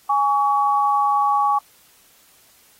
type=tone pair together; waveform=sine; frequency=827 / 1129.6 Hz; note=G#5 / C#6; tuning=-8 / +32 cents; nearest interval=perfect fourth; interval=540 cents; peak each=-18 dBFS; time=0.09-1.59 s; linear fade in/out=10 ms; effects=white hiss -54 dBFS RMS until 2.79 s + AAC 48 kbps